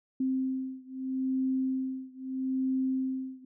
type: beating tone pair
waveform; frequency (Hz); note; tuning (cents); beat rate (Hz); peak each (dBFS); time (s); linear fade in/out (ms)
sine; 261.6 / 262.38; C4 / C4; 0 / +5; 0.78; -31 / -32; 0.2-3.45; 5
effects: none